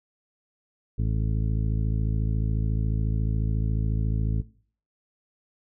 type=harmonic tone; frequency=54.1 Hz; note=A1; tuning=29 cents flat; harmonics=1 / 2 / 3 / 4 / 5 / 6 / 8; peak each=-25 / -26 / -33 / -36 / -41 / -45 / -47 dBFS; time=0.98-4.42 s; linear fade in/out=10 ms; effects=noise-tail reverb RT60 0.5 s tail -20 dB re dry